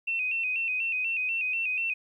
sine tone with vibrato, 2600 Hz, E7, 24 cents flat, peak -26 dBFS, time 0.07-1.94 s, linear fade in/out 10 ms, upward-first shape square, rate 4.1 Hz, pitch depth 64 cents each way, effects 11-bit

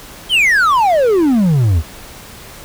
triangle exponential sweep, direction down, 3263 to 73 Hz, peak -7 dBFS, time 0.29-1.83 s, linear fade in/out 50 ms, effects pink hiss -35 dBFS RMS until 2.64 s

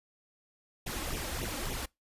pink noise with flanger, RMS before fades -36 dBFS, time 0.86-1.86 s, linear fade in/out 10 ms, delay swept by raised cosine 0.31 to 3.81 ms, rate 3.5 Hz, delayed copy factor +0.85, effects noise-tail reverb RT60 0.2 s tail -25 dB re dry + resampled to 32000 Hz

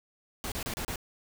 pink noise bursts, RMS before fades -35 dBFS, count 5, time 0.44-0.958 s, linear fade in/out 0 ms, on 78 ms, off 32 ms, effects none

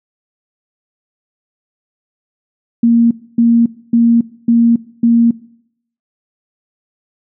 sine tone bursts, 233.1 Hz, A#3, in tune, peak -6 dBFS, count 5, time 2.83-5.31 s, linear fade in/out 5 ms, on 280 ms, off 270 ms, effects noise-tail reverb RT60 0.7 s tail -21 dB re dry

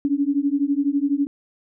sine beating tone pair, 277.2 / 289.2 Hz, C#4 / D4, 0 / -27 cents, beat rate 12 Hz, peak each -21 dBFS, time 0.05-1.27 s, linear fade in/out 0 ms, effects none

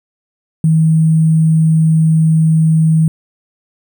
sine tone with sample-and-hold, 159.9 Hz, D#3, 48 cents sharp, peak -7 dBFS, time 0.64-3.08 s, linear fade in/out 2 ms, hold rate 8820 Hz, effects none

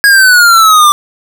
square exponential sweep, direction down, 1656 to 1173 Hz, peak -3 dBFS, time 0.04-0.92 s, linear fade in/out 0 ms, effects none

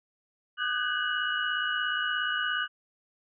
sine tone cluster, 1221 / 1494 / 1551 / 1656 / 2925 Hz, D#6 / F#6 / G6 / G#6 / F#7, -33 / +16 / -19 / -5 / -21 cents, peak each -34 / -30 / -36 / -37 / -33 dBFS, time 0.57-2.68 s, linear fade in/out 50 ms, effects none

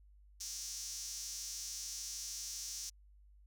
sawtooth tone with high-pass filter, 233.1 Hz, A#3, in tune, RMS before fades -44 dBFS, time 0.4-2.9 s, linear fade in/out 10 ms, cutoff 5900 Hz, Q 4.2, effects added 50 Hz sine -59 dBFS peak until 3.46 s

